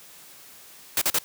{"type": "noise bursts", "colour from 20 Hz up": "white", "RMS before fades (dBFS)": -22, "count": 3, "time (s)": [0.97, 1.187], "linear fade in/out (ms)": 2, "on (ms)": 45, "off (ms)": 41, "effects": ["white hiss -48 dBFS RMS until 1.24 s", "high-pass 100 Hz 12 dB/octave"]}